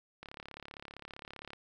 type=click train; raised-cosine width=0.3 ms; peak=-29 dBFS; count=47; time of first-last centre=0.23-1.533 s; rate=35.3 Hz; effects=11-bit